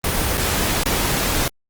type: noise with dropouts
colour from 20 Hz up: pink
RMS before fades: -20 dBFS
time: 0.04-1.48 s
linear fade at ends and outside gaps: 2 ms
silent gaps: 0.373-0.377 / 0.835-0.858 s
effects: Opus 24 kbps